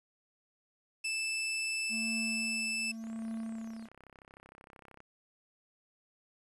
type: tone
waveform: sawtooth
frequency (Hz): 2637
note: E7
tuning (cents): 0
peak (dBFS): -29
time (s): 1.04-2.92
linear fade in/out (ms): 10
type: tone with tremolo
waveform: triangle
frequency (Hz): 224.3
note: A3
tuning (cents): +34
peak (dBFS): -33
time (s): 1.89-3.89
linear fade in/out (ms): 50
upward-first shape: triangle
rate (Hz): 0.86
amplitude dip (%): 70
type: click train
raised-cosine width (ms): 0.5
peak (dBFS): -38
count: 66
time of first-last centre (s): 3.04-5.004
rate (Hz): 33.1
effects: resampled to 24000 Hz + 10-bit